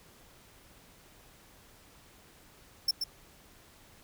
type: tone with echo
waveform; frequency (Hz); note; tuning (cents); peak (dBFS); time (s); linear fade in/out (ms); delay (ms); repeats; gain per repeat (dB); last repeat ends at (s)
45% pulse; 5380; E8; +34; -24; 2.88-2.91; 5; 130; 1; -6; 3.04
effects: pink hiss -58 dBFS RMS until 4.03 s